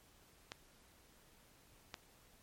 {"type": "clicks", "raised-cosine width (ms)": 0.2, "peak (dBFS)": -26, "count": 2, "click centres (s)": [0.519, 1.942], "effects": ["pink hiss -66 dBFS RMS until 2.42 s", "MP3 64 kbps"]}